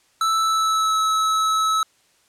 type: tone with pitch glide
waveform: square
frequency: 1318.5 to 1297.3 Hz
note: E6 to E6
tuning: 0 to -28 cents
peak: -18 dBFS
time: 0.21-1.83 s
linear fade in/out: 2 ms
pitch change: -28 cents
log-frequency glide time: 0.4-1 s
effects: white hiss -60 dBFS RMS until 2.28 s + low-pass 9000 Hz 12 dB/octave